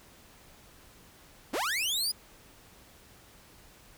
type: linear sweep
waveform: sawtooth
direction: up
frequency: 196 to 5050 Hz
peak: -25 dBFS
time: 1.53-2.12 s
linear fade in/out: 10 ms
effects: pink hiss -56 dBFS RMS until 3.97 s